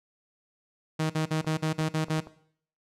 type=tone bursts; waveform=sawtooth; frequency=157.2 Hz; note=D#3; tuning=18 cents sharp; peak=-21 dBFS; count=8; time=0.99-2.206 s; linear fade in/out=10 ms; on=110 ms; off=48 ms
type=clicks; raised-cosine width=1 ms; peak=-29 dBFS; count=5; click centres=1.446 / 1.808 / 2.084 / 2.183 / 2.271 s
effects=noise-tail reverb RT60 0.6 s tail -17 dB re dry + low-pass 9000 Hz 12 dB/octave